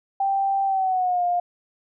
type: tone with pitch glide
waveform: sine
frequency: 784 to 706.6 Hz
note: G5 to F5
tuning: 0 to +20 cents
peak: -19 dBFS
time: 0.2-1.4 s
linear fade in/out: 5 ms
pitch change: -180 cents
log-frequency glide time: 0.65-1.24 s
effects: none